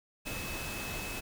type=tone in noise; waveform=sine; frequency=2587 Hz; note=E7; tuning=33 cents flat; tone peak=-42 dBFS; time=0.25-1.21 s; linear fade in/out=20 ms; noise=pink; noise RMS=-39 dBFS; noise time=0.25-1.21 s; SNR=-6 dB; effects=none